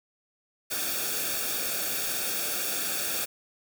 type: noise with comb filter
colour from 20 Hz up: white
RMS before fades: -30 dBFS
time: 0.7-3.26 s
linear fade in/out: 20 ms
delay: 0.99 ms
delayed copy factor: -0.7
effects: none